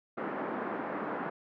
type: band-pass noise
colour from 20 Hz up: pink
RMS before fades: -36 dBFS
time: 0.17-1.3 s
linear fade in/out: 10 ms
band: 220 to 1600 Hz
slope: 24 dB/octave
effects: none